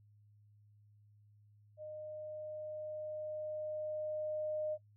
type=tone with level ramp; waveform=sine; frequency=613 Hz; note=D#5; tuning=26 cents flat; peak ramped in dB=-44 to -34 dBFS; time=1.77-4.78 s; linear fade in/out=50 ms; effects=noise-tail reverb RT60 0.1 s tail -18 dB re dry + added 104 Hz sine -62 dBFS peak until 4.96 s